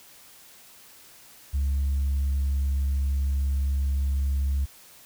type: tone with pitch glide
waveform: sine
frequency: 69.3 to 68.82 Hz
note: C#2 to C#2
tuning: 0 to -12 cents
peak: -20 dBFS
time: 1.53-4.66 s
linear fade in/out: 20 ms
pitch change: -12 cents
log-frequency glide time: 1.76-2.7 s
effects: tanh soft clip ceiling -20 dBFS + white hiss -51 dBFS RMS until 5.05 s